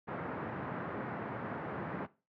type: band-pass noise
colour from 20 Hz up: pink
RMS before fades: -40 dBFS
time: 0.07-2.07 s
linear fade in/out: 20 ms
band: 120 to 1700 Hz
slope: 24 dB/octave
effects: noise-tail reverb RT60 0.3 s tail -18 dB re dry